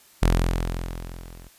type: tone with level ramp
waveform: sawtooth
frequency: 42.89 Hz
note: F1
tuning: 31 cents flat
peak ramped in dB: -11 to -39 dBFS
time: 0.22-1.49 s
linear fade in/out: 10 ms
effects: white hiss -54 dBFS RMS until 1.58 s + resampled to 32000 Hz